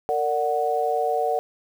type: chord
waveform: sine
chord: Bb augmented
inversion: none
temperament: equal with one note detuned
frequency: 457.9 / 587.3 / 740 Hz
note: Bb4 / D5 / F#5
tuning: -31 / 0 / 0 cents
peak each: -25 / -27 / -23 dBFS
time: 0.09-1.39 s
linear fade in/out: 0 ms
effects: 8-bit